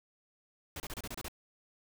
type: noise bursts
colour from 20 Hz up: pink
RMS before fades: -41 dBFS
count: 8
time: 0.76-1.283 s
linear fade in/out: 2 ms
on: 40 ms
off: 29 ms
effects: none